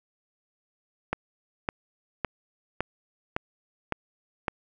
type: click train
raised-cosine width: 0.5 ms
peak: -11 dBFS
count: 7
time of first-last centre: 1.13-4.482 s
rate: 1.79 Hz
effects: none